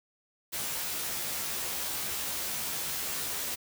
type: noise with comb filter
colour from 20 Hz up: white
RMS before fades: -34 dBFS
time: 0.52-3.56 s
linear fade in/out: 20 ms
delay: 14 ms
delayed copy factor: +0.9
effects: none